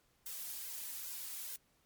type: noise with flanger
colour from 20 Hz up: blue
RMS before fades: -44 dBFS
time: 0.26-1.56 s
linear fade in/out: 2 ms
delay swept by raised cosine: 1.9 to 4 ms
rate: 2.4 Hz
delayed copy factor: +0.9
effects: pink hiss -73 dBFS RMS until 1.85 s + MP3 96 kbps